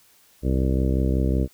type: harmonic tone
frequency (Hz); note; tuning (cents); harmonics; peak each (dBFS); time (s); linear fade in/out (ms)
65.4; C2; 0; 1 / 2 / 3 / 4 / 5 / 6 / 7 / 8 / 9; -21 / -26 / -28 / -29 / -30 / -34 / -33 / -40 / -37; 0.42-1.48; 50
effects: white hiss -57 dBFS RMS until 1.53 s